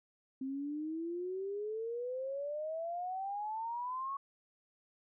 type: exponential sweep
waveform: sine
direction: up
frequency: 261.6 to 1115 Hz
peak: -36 dBFS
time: 0.41-4.17 s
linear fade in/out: 5 ms
effects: none